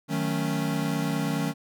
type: chord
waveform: square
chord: D# half-diminished seventh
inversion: none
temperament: equal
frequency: 155.56 / 185 / 220 / 277.2 Hz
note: D#3 / F#3 / A3 / C#4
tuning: 0 / 0 / 0 / 0 cents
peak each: -30 / -33 / -33 / -31 dBFS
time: 0.08-1.54 s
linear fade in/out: 50 ms
effects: none